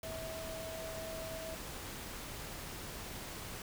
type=tone in noise; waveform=sine; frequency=647 Hz; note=E5; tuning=32 cents flat; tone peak=-43 dBFS; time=0.03-1.55 s; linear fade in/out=2 ms; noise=pink; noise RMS=-45 dBFS; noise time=0.03-3.62 s; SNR=-1 dB; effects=none